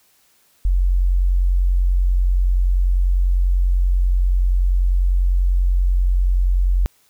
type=tone; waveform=sine; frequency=45.13 Hz; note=F#1; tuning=42 cents flat; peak=-13 dBFS; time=0.65-6.86 s; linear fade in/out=0 ms; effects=white hiss -58 dBFS RMS until 7.09 s